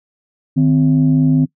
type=tone pair together; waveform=sine; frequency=153.71 / 258.5 Hz; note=D#3 / C4; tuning=-21 / -21 cents; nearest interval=major sixth; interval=900 cents; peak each=-11 dBFS; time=0.56-1.46 s; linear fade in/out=20 ms; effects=noise-tail reverb RT60 0.1 s tail -21 dB re dry + tanh soft clip ceiling -4 dBFS